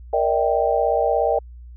sine chord, E half-diminished seventh, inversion second, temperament equal with one note detuned, 466.2 / 587.3 / 644.2 / 784 Hz, Bb4 / D5 / E5 / G5, 0 / 0 / -40 / 0 cents, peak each -22 dBFS, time 0.13-1.39 s, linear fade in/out 5 ms, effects added 60 Hz sine -37 dBFS peak until 1.76 s

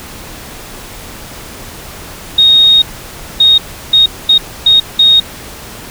sine tone bursts at uneven times, 3729 Hz, A#7, in tune, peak -3 dBFS, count 6, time 2.38-2.82 / 3.4-3.58 / 3.93-4.06 / 4.29-4.38 / 4.66-4.8 / 4.99-5.2 s, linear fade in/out 5 ms, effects pink hiss -29 dBFS RMS until 5.9 s

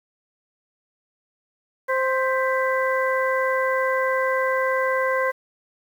harmonic tone with a mistuned harmonic, 523.3 Hz, C5, in tune, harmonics 1 / 2 / 3 / 4, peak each -22 / -25 / -27 / -28 dBFS, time 1.88-5.32 s, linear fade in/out 20 ms, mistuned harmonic 4, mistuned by -88 cents, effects 8-bit

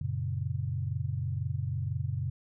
sine chord, F# major, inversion none, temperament equal, 92.5 / 116.54 / 138.59 Hz, F#2 / A#2 / C#3, 0 / 0 / 0 cents, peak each -34 dBFS, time 0.01-2.3 s, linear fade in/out 5 ms, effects none

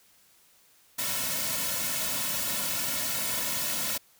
white noise with comb filter, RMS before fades -30 dBFS, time 0.98-3.98 s, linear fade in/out 10 ms, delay 2.5 ms, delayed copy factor -0.85, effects white hiss -61 dBFS RMS until 4.19 s

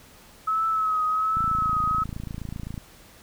sine tone with vibrato, 1286 Hz, E6, 43 cents flat, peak -21 dBFS, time 0.47-2.04 s, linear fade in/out 10 ms, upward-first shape triangle, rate 1.3 Hz, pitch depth 47 cents each way
click train, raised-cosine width 5 ms, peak -21 dBFS, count 40, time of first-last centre 1.37-2.778 s, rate 27.7 Hz
effects pink hiss -51 dBFS RMS until 3.22 s

